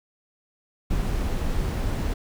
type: noise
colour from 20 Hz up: brown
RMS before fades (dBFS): -25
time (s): 0.9-2.14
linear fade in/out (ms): 10
effects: none